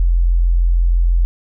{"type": "tone", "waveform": "sine", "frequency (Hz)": 43.1, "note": "F1", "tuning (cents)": -22, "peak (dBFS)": -10, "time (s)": [0, 1.25], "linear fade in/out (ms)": 0, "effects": []}